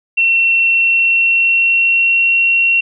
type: tone with pitch glide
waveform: sine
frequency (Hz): 2713 to 2733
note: E7 to F7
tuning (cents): +49 to -38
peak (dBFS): -9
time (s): 0.17-2.81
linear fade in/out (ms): 10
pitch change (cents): +13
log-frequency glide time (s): 0.64-2.35
effects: none